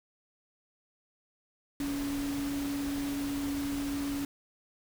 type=tone in noise; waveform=sine; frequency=282.3 Hz; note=C#4; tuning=32 cents sharp; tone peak=-31 dBFS; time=1.8-4.25 s; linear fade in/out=2 ms; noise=pink; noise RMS=-41 dBFS; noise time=1.8-4.25 s; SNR=+7 dB; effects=none